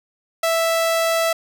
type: tone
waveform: sawtooth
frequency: 659.3 Hz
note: E5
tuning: in tune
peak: -13 dBFS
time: 0.43-1.33 s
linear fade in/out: 5 ms
effects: none